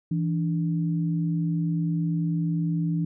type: tone pair together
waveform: sine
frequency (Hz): 164.83 / 293.7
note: E3 / D4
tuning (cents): 0 / 0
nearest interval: minor seventh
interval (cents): 1000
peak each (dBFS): -23 / -31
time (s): 0.11-3.05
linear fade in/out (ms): 5
effects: none

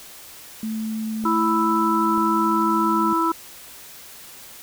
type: tone with pitch glide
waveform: sine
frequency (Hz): 220 to 215.6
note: A3 to A3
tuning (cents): 0 to -35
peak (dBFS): -24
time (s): 0.63-3.13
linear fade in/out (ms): 2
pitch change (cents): -35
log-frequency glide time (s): 1.43-2.25
type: clicks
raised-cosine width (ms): 2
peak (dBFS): -25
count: 2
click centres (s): 1.24 / 2.178
type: harmonic tone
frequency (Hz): 329.6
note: E4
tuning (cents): 0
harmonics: 1 / 3 / 4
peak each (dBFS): -22 / -22 / -22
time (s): 1.25-3.32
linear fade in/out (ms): 5
effects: white hiss -42 dBFS RMS until 4.62 s

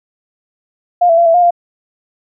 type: tone with pitch steps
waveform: sine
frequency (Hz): 706 / 665 / 683 / 662 / 709 / 695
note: F5 / E5 / F5 / E5 / F5 / F5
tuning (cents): +19 / +15 / -39 / +7 / +26 / -9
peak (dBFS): -6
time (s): 1.01-1.508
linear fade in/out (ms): 10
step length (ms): 83
effects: none

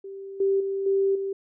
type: tone with level steps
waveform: sine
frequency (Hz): 391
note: G4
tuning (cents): -4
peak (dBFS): -35 / -19 / -25 / -19 / -26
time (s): 0.04-1.33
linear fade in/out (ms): 5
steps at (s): 0.4 / 0.6 / 0.86 / 1.15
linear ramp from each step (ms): 5
effects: none

